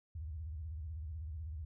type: tone with vibrato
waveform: sine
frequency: 77.9 Hz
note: D#2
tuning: 3 cents sharp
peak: -40 dBFS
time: 0.15-1.65 s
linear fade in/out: 5 ms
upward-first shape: square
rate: 16 Hz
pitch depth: 160 cents each way
effects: none